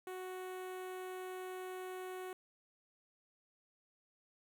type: tone with notch filter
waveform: sawtooth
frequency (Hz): 370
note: F#4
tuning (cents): 0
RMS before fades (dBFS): -45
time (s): 0.07-2.33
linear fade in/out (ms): 2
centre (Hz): 5000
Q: 0.79
effects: 13-bit